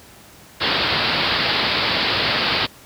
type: low-pass noise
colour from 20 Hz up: white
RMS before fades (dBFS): -20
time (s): 0.6-2.67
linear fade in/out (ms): 20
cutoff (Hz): 4800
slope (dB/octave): 96
effects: pink hiss -45 dBFS RMS until 2.85 s + high-pass 60 Hz 12 dB/octave